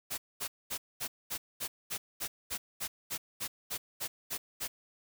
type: noise bursts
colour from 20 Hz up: white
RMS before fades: -36 dBFS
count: 16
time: 0.1-4.68 s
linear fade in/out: 20 ms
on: 80 ms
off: 220 ms
effects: none